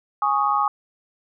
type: chord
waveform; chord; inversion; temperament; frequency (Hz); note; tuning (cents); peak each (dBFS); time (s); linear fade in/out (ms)
sine; Ab suspended fourth; none; equal; 830.6 / 1108.7 / 1244.5; Ab5 / Db6 / Eb6; 0 / 0 / 0; -22; 0.22-0.68; 2
effects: none